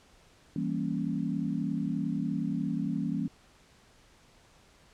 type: chord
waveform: sine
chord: E diminished seventh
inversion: none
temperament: equal with one note detuned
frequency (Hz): 164.81 / 196 / 233.1 / 276.4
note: E3 / G3 / Bb3 / Db4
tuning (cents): 0 / 0 / 0 / -5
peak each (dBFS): -34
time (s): 0.56-3.28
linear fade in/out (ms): 2
effects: pink hiss -60 dBFS RMS until 4.93 s + low-pass 8000 Hz 12 dB/octave